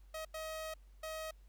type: tone bursts at uneven times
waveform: sawtooth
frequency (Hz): 633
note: D#5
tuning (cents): +30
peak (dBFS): -37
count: 3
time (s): 0.14-0.25 / 0.34-0.74 / 1.03-1.31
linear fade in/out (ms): 5
effects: added 48 Hz sine -56 dBFS peak until 1.48 s + pink hiss -75 dBFS RMS until 1.48 s